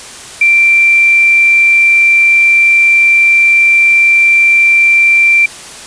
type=tone; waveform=sine; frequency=2354 Hz; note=D7; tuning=3 cents sharp; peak=-4 dBFS; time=0.41-5.46 s; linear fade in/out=5 ms; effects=white hiss -29 dBFS RMS until 5.86 s + resampled to 22050 Hz